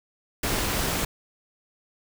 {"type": "noise with amplitude modulation", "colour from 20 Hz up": "pink", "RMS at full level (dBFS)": -24, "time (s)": [0.43, 1.05], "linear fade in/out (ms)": 5, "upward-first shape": "sine", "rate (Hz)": 241, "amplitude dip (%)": 50, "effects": []}